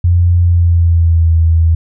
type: tone with pitch glide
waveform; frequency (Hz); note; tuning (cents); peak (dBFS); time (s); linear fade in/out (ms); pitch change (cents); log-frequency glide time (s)
sine; 87.31 to 81.94; F2 to E2; 0 to -10; -6; 0.04-1.75; 5; -110; 0.41-1.32
effects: none